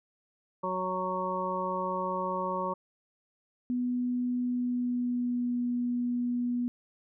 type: harmonic tone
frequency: 185 Hz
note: F#3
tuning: in tune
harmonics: 1 / 2 / 3 / 5 / 6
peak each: -38 / -38 / -35 / -34 / -34 dBFS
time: 0.63-2.74 s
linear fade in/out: 10 ms
type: tone with pitch glide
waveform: sine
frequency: 246.9 to 243.5 Hz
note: B3 to B3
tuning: 0 to -24 cents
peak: -27 dBFS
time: 3.7-6.68 s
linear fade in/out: 0 ms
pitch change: -24 cents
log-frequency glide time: 4.42-5.58 s
effects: none